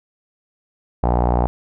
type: tone with low-pass filter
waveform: sawtooth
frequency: 59.9 Hz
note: A#1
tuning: 48 cents sharp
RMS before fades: -17 dBFS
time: 1.03-1.47 s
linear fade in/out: 0 ms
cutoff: 810 Hz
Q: 4.2
effects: none